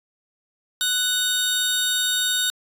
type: tone pair together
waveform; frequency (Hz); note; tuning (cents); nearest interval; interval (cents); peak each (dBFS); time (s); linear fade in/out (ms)
sawtooth; 1485 / 3701; F#6 / A#7; +6 / -13; octave + major third; 1581; -22 / -18; 0.81-2.5; 0
effects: resampled to 32000 Hz